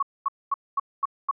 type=tone bursts; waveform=sine; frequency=1111 Hz; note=C#6; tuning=4 cents sharp; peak=-20 dBFS; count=6; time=0-1.312 s; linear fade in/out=5 ms; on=27 ms; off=230 ms; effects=none